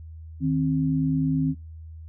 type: tone pair together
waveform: sine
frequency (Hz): 155.79 / 265.2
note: D#3 / C4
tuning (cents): +3 / +23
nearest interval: major sixth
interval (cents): 920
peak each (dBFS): -23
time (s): 0.4-1.55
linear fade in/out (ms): 50
effects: noise-tail reverb RT60 0.2 s tail -21 dB re dry + added 80 Hz sine -38 dBFS peak until 2.08 s